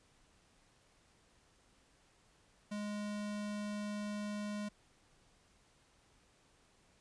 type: tone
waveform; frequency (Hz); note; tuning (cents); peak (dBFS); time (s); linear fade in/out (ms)
square; 207.7; G#3; 0; -39; 2.71-4.69; 10
effects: pink hiss -69 dBFS RMS until 7 s + resampled to 22050 Hz